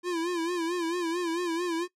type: tone with vibrato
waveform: square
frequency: 342.2 Hz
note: F4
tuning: 35 cents flat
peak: -28 dBFS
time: 0.03-1.88 s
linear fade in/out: 50 ms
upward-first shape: sine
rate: 4.5 Hz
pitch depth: 87 cents each way
effects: noise-tail reverb RT60 0.1 s tail -19 dB re dry + low-pass 9000 Hz 12 dB/octave

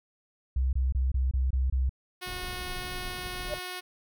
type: tone bursts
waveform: sine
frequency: 64.8 Hz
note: C2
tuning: 16 cents flat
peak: -23 dBFS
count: 7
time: 0.56-1.894 s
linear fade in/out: 5 ms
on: 170 ms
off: 24 ms
type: tone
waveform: 5% pulse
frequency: 363.8 Hz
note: F#4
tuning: 29 cents flat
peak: -24 dBFS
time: 2.21-3.81 s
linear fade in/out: 20 ms
type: noise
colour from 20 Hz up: brown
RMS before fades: -40 dBFS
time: 2.26-3.59 s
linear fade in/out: 5 ms
type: tone with exponential growth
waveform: sine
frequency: 600 Hz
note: D5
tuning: 37 cents sharp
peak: -25 dBFS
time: 3.44-3.54 s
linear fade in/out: 0 ms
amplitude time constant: 21 ms
effects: none

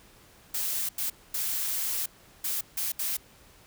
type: noise bursts at uneven times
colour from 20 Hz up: blue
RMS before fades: -30 dBFS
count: 6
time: 0.54-0.89 / 0.98-1.1 / 1.34-2.06 / 2.44-2.61 / 2.77-2.92 / 2.99-3.17 s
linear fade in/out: 5 ms
effects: pink hiss -56 dBFS RMS until 3.66 s

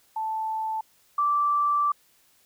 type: tone pair in turn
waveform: sine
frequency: 879 / 1167.9 Hz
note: A5 / D6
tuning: -2 / -10 cents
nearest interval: perfect fourth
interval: 492 cents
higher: second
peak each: -26 / -20 dBFS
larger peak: second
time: 0.16-0.81 / 1.18-1.92 s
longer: second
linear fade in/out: 5 ms
effects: white hiss -62 dBFS RMS until 2.45 s

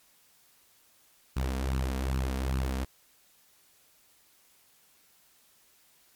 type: tone with flanger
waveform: sawtooth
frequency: 65.6 Hz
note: C2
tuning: 5 cents sharp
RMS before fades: -30 dBFS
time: 1.36-2.85 s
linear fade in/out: 10 ms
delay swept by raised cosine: 0.7 to 4.4 ms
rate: 2.5 Hz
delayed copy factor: +0.6
effects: white hiss -63 dBFS RMS until 6.15 s + MP3 96 kbps

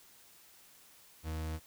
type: tone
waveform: 40% pulse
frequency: 79.2 Hz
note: D#2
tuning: 31 cents sharp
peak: -35 dBFS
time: 1.23-1.6 s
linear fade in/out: 50 ms
effects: white hiss -60 dBFS RMS until 1.66 s

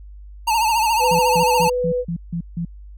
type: tone with vibrato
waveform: square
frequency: 895 Hz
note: A5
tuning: 29 cents sharp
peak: -16 dBFS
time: 0.47-1.7 s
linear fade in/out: 10 ms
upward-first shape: sine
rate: 14 Hz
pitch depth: 86 cents each way
type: tone with pitch glide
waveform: sine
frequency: 501 to 496.4 Hz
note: B4 to B4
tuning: +25 to +9 cents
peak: -18 dBFS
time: 0.99-2.05 s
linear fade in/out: 50 ms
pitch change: -16 cents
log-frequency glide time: 1.21-1.62 s
type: tone bursts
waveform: sine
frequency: 169.4 Hz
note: E3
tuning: 48 cents sharp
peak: -21 dBFS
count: 7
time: 1.11-2.651 s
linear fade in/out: 5 ms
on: 83 ms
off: 160 ms
effects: added 50 Hz sine -36 dBFS peak until 2.97 s

